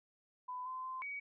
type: tone with pitch steps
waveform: sine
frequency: 1001 / 1029 / 1036 / 2260 Hz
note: B5 / C6 / C6 / C#7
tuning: +23 / -29 / -17 / +33 cents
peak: -40 dBFS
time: 0.48-1.2 s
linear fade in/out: 10 ms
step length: 180 ms
effects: none